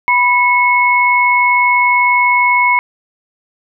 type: tone pair together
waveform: sine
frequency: 984 / 2189 Hz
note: B5 / C#7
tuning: -7 / -22 cents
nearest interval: octave + major second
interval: 1385 cents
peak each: -11 dBFS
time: 0.08-2.79 s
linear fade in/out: 0 ms
effects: none